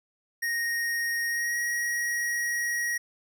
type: tone with pitch glide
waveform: square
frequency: 1864.7 to 1896.2 Hz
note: A#6 to A#6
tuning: 0 to +29 cents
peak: -27 dBFS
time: 0.42-2.98 s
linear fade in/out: 10 ms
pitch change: +29 cents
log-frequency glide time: 1.29-1.56 s
effects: none